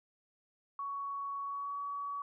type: tone with pitch glide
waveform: sine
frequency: 1118 to 1133.6 Hz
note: C#6 to C#6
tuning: +14 to +38 cents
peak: -36 dBFS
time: 0.79-2.22 s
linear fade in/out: 2 ms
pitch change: +24 cents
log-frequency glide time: 1.43-1.79 s
effects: none